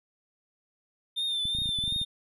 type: tone with vibrato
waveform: triangle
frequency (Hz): 3592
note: A7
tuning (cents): +35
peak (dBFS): -26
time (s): 1.16-2.05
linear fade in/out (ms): 20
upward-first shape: triangle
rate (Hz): 2.8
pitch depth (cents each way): 55
type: clicks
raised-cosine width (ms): 5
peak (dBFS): -27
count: 12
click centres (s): 1.454 / 1.55 / 1.587 / 1.619 / 1.658 / 1.691 / 1.788 / 1.839 / 1.878 / 1.924 / 1.962 / 2.015
effects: none